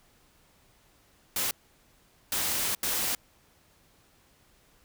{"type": "noise bursts at uneven times", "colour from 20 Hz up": "white", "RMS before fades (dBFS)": -29, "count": 3, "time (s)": [[1.36, 1.51], [2.32, 2.75], [2.83, 3.15]], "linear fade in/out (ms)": 2, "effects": ["pink hiss -63 dBFS RMS until 4.84 s"]}